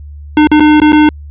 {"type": "tone with dropouts", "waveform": "square", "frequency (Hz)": 302.6, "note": "D#4", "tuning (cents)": -48, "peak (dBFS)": -4, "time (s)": [0.37, 1.09], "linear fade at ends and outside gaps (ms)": 2, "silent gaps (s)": [[0.472, 0.515], [0.598, 0.604], [0.801, 0.817], [0.922, 0.929]], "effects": ["added 73 Hz sine -26 dBFS peak until 1.3 s", "resampled to 8000 Hz"]}